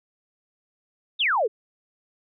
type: exponential sweep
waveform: sine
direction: down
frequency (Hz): 3841 to 387.5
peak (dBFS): -19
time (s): 1.19-1.48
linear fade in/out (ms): 20
effects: none